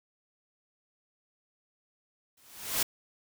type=noise with exponential growth; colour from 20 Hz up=white; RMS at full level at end=-25 dBFS; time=2.37-2.83 s; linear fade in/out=5 ms; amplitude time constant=100 ms; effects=none